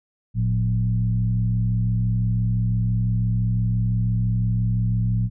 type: tone with frequency modulation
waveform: sine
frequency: 113.6 Hz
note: A#2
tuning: 44 cents flat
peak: -18 dBFS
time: 0.34-5.3 s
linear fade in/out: 50 ms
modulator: 65.9 Hz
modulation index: 0.75
effects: none